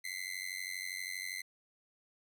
sawtooth tone with amplitude modulation, 2059 Hz, C7, 28 cents flat, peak -31 dBFS, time 0.04-1.42 s, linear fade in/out 10 ms, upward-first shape sine, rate 92.5 Hz, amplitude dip 100%, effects none

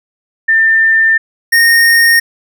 sine / square tone pair in turn, 1794 / 1847.6 Hz, A6 / A#6, +33 / -16 cents, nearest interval minor second, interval 51 cents, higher second, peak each -6 dBFS, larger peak neither, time 0.48-1.18 / 1.52-2.2 s, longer first, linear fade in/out 10 ms, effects none

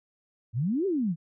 sine exponential two-way sweep, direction up then down, 103.83 to 410 to 152.3 Hz, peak -24 dBFS, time 0.53-1.16 s, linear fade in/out 50 ms, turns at 0.86 s, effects none

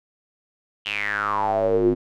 square tone with band-pass filter sweep, 51.5 Hz, G#1, 14 cents flat, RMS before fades -22 dBFS, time 0.85-1.95 s, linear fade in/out 20 ms, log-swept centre 3000 to 300 Hz, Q 8.8, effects none

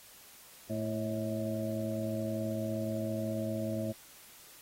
harmonic tone with a mistuned harmonic, 110 Hz, A2, in tune, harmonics 1 / 2 / 3 / 5 / 6, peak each -38 / -36 / -40 / -40 / -39 dBFS, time 0.69-3.93 s, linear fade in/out 20 ms, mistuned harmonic 6, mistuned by -47 cents, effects white hiss -55 dBFS RMS until 4.61 s + AAC 48 kbps

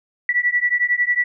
sine beating tone pair, 1948 / 1959 Hz, B6 / B6, -24 / -15 cents, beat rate 11 Hz, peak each -19 dBFS, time 0.29-1.24 s, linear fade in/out 2 ms, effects none

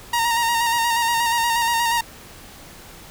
sawtooth tone with vibrato, 932.3 Hz, A#5, in tune, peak -14 dBFS, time 0.13-2.01 s, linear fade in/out 5 ms, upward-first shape square, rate 8.4 Hz, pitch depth 28 cents each way, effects pink hiss -42 dBFS RMS until 3.1 s

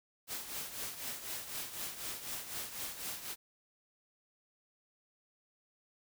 white noise with tremolo, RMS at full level -39 dBFS, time 0.27-3.36 s, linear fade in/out 50 ms, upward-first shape triangle, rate 4 Hz, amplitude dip 70%, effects none

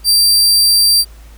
sawtooth tone, 4699 Hz, D8, in tune, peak -5 dBFS, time 0.04-1.05 s, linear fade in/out 50 ms, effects added 54 Hz sine -35 dBFS peak until 1.37 s + pink hiss -46 dBFS RMS until 1.37 s

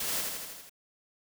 white noise with echo, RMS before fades -33 dBFS, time 0-0.21 s, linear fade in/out 5 ms, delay 81 ms, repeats 6, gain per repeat -3 dB, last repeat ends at 0.696 s, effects none

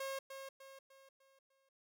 sawtooth tone with echo, 540 Hz, C#5, 45 cents flat, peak -36 dBFS, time 0-0.19 s, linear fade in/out 5 ms, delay 300 ms, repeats 5, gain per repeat -7 dB, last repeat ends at 1.69 s, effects none

